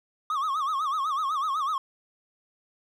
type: tone with vibrato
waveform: triangle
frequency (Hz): 1174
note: D6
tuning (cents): -1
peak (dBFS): -23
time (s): 0.3-1.78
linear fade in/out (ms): 2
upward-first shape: sine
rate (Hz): 8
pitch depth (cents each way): 160
effects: none